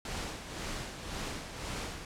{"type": "noise with tremolo", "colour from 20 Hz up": "pink", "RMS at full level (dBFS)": -37, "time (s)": [0.05, 2.05], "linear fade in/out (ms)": 2, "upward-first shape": "sine", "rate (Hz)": 1.9, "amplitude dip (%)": 55, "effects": ["low-pass 8000 Hz 12 dB/octave"]}